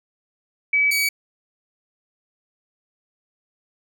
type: tone pair in turn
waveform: sine / sawtooth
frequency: 2287 / 2273 Hz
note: D7 / C#7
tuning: -47 / +43 cents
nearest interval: unison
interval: 10 cents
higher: first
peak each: -15 dBFS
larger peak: neither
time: 0.73-0.91 / 0.91-1.09 s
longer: neither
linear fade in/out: 5 ms
effects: none